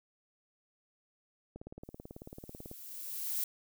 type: click train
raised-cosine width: 2 ms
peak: -32 dBFS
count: 22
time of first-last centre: 1.56-2.714 s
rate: 18.2 Hz
type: noise with exponential growth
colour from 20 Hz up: violet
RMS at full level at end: -33 dBFS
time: 1.83-3.44 s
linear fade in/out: 1 ms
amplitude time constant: 350 ms
effects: none